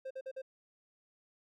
triangle tone bursts, 527 Hz, C5, 12 cents sharp, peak -37 dBFS, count 4, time 0.05-0.419 s, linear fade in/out 10 ms, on 57 ms, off 47 ms, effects none

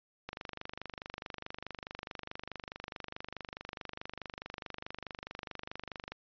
click train, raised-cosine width 0.3 ms, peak -24 dBFS, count 145, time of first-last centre 0.29-6.12 s, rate 24.7 Hz, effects resampled to 11025 Hz

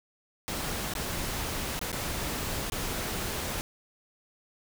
pink noise with dropouts, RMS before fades -33 dBFS, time 0.48-3.61 s, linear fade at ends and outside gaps 0 ms, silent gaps 0.937-0.952 / 1.792-1.814 / 1.917-1.928 / 2.699-2.721 s, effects none

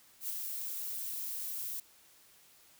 violet noise with ADSR envelope, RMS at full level -35 dBFS, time 0.2-1.8 s, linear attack 93 ms, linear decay 11 ms, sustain -4 dB, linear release 5 ms, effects white hiss -62 dBFS RMS until 2.79 s

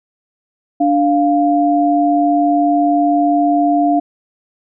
sine tone pair together, 292.6 / 698.5 Hz, D4 / F5, -6 / 0 cents, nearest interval octave + minor third, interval 1506 cents, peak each -13 dBFS, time 0.8-4 s, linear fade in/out 10 ms, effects none

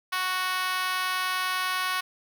5% pulse tone with high-pass filter, 370 Hz, F#4, in tune, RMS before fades -28 dBFS, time 0.12-2.01 s, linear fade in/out 10 ms, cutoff 1100 Hz, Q 2.6, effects none

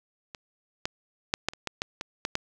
clicks, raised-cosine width 0.2 ms, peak -22 / -11 / -6 / -7 / -26 / -13 / -11 / -16 / -11 / -9 dBFS, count 10, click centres 0.348 / 0.855 / 1.339 / 1.486 / 1.535 / 1.673 / 1.819 / 2.011 / 2.251 / 2.354 s, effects none

